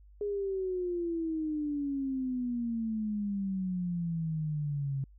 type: exponential sweep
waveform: sine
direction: down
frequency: 415.3 to 134.5 Hz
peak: -30 dBFS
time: 0.21-5.04 s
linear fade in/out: 2 ms
effects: added 50 Hz sine -53 dBFS peak until 5.18 s